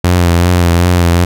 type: tone with vibrato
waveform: sawtooth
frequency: 87.31 Hz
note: F2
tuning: in tune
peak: -3 dBFS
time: 0.04-1.25 s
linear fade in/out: 5 ms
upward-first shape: sine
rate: 2.6 Hz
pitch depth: 41 cents each way
effects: none